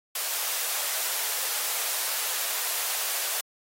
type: high-pass noise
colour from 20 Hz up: white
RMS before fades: -29 dBFS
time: 0.15-3.41 s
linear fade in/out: 5 ms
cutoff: 500 Hz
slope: 24 dB/octave
effects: AAC 48 kbps